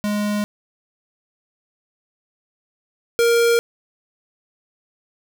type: tone pair in turn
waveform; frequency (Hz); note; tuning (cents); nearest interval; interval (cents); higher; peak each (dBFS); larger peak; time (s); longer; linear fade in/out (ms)
square; 207.7 / 467.8; G#3 / A#4; 0 / +6; octave + major second; 1406; second; -20 / -14; second; 0.04-0.44 / 3.19-3.59; neither; 0
effects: none